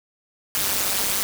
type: noise with amplitude modulation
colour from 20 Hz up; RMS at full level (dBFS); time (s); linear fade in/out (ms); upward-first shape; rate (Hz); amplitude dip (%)
white; -19; 0.55-1.23; 0; sine; 199; 100
effects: none